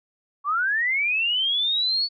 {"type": "linear sweep", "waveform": "sine", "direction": "up", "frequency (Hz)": [1108.7, 4480], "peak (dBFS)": -20, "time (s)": [0.44, 2.09], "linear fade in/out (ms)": 50, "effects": []}